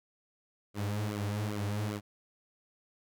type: tone with flanger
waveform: sawtooth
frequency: 103.83 Hz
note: G#2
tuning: in tune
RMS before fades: -34 dBFS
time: 0.74-2.01 s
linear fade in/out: 50 ms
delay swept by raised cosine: 1.1 to 7 ms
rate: 2.5 Hz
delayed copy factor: -0.9
effects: none